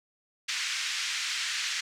pink band-pass noise, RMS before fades -32 dBFS, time 0.48-1.81 s, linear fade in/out 10 ms, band 1700 to 6800 Hz, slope 24 dB/octave, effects none

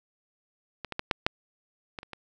clicks, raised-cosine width 0.3 ms, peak -19 / -18 / -13 / -7 / -6 / -20 / -27 / -23 dBFS, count 8, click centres 0.847 / 0.923 / 0.994 / 1.112 / 1.265 / 1.988 / 2.031 / 2.133 s, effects none

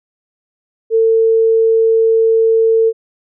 sine tone, 450 Hz, A4, 39 cents sharp, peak -8 dBFS, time 0.9-2.93 s, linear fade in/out 50 ms, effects none

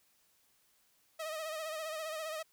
sawtooth tone with vibrato, 630 Hz, D#5, 21 cents sharp, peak -34 dBFS, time 1.19-2.43 s, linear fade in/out 10 ms, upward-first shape sine, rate 15 Hz, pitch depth 54 cents each way, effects white hiss -71 dBFS RMS until 2.52 s

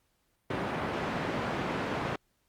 pink band-pass noise, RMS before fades -33 dBFS, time 0.5-2.16 s, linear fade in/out 5 ms, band 140 to 2000 Hz, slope 12 dB/octave, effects pink hiss -74 dBFS RMS until 2.48 s + Opus 48 kbps

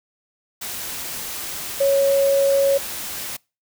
sine tone in noise, 553 Hz, C#5, 4 cents flat, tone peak -14 dBFS, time 1.8-2.78 s, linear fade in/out 10 ms, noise white, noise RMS -30 dBFS, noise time 0.61-3.37 s, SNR +13 dB, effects noise-tail reverb RT60 0.3 s tail -26 dB re dry

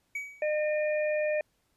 triangle tone with exponential decay, 2268 Hz, C#7, 39 cents sharp, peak -28 dBFS, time 0.15-0.56 s, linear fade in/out 5 ms, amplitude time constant 88 ms
harmonic tone, 607 Hz, D#5, 43 cents flat, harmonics 1 / 3 / 4, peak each -26 / -38 / -37 dBFS, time 0.42-1.41 s, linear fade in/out 2 ms
effects pink hiss -73 dBFS RMS until 1.76 s + resampled to 32000 Hz

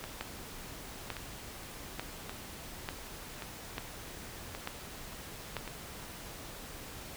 two click trains, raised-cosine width 0.3 ms, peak -19 / -24 dBFS, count 7 / 6, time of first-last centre 0.21-5.567 / 0.04-5.677 s, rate 1.12 / 0.887 Hz, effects pink hiss -46 dBFS RMS until 7.16 s

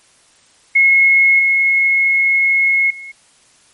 sine tone with level steps, 2171 Hz, C#7, 37 cents flat, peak -7 / -10 / -29 dBFS, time 0.75-3.12 s, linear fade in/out 10 ms, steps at 1.39 / 2.9 s, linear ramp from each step 5 ms, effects white hiss -51 dBFS RMS until 3.73 s + MP3 48 kbps

